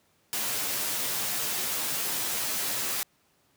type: noise with comb filter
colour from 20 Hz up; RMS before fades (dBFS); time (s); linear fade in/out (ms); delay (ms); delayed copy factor
white; -30; 0.33-3.03; 0; 12; -0.65
effects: pink hiss -67 dBFS RMS until 3.56 s + high-pass 100 Hz 12 dB/octave